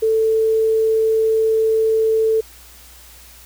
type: tone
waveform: sine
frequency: 442.7 Hz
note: A4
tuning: 11 cents sharp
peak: -13 dBFS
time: 0.02-2.41 s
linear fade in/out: 10 ms
effects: added 60 Hz sine -46 dBFS peak until 3.45 s + white hiss -44 dBFS RMS until 3.45 s